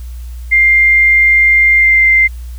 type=tone with pitch glide; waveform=sine; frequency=2100 to 2088 Hz; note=C7 to C7; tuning=+6 to -4 cents; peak=-5 dBFS; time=0.51-2.28 s; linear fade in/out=20 ms; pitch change=-10 cents; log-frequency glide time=1.77-2.05 s; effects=added 60 Hz sine -23 dBFS peak until 2.58 s + white hiss -45 dBFS RMS until 2.58 s